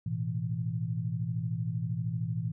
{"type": "chord", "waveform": "sine", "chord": "A suspended second", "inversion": "none", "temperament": "equal with one note detuned", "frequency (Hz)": [110.57, 123.47, 164.81], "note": ["A2", "B2", "E3"], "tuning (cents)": [9, 0, 0], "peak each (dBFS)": -34, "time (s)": [0.06, 2.52], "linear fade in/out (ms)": 5, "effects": []}